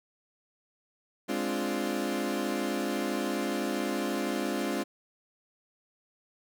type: chord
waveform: 30% pulse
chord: D half-diminished seventh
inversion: second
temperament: equal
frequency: 207.7 / 261.6 / 293.7 / 349.2 Hz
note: Ab3 / C4 / D4 / F4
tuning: 0 / 0 / 0 / 0 cents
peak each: -32 dBFS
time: 1.28-4.84 s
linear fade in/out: 20 ms
effects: none